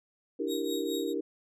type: chord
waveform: sine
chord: E half-diminished seventh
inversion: third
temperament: equal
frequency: 293.7 / 329.6 / 392 / 466.2 Hz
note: D4 / E4 / G4 / Bb4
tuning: 0 / 0 / 0 / 0 cents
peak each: -35 dBFS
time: 0.39-1.21 s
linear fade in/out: 10 ms
type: tone with tremolo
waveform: sawtooth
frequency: 3775 Hz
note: A#7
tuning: 21 cents sharp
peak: -32 dBFS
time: 0.47-1.14 s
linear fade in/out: 50 ms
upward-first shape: triangle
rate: 4.7 Hz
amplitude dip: 85%
effects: resampled to 32000 Hz